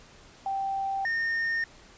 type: tone pair in turn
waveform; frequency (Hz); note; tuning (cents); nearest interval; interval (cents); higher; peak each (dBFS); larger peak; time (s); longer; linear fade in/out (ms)
sine / triangle; 781 / 1829.9; G5 / A#6; -7 / -33; octave + minor third; 1474; second; -27 / -24; second; 0.46-1.05 / 1.05-1.64; neither; 2
effects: pink hiss -53 dBFS RMS until 1.97 s + resampled to 16000 Hz